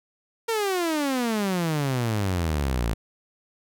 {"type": "exponential sweep", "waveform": "sawtooth", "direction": "down", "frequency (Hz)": [466.2, 53.5], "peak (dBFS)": -19, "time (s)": [0.48, 2.94], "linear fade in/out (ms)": 10, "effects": []}